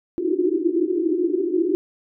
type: band-pass noise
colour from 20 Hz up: pink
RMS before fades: -21 dBFS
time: 0.18-1.75 s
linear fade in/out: 0 ms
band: 320 to 370 Hz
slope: 96 dB/octave
effects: none